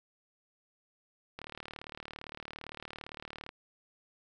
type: click train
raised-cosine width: 0.3 ms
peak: -26 dBFS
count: 80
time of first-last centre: 1.39-3.491 s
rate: 37.6 Hz
effects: none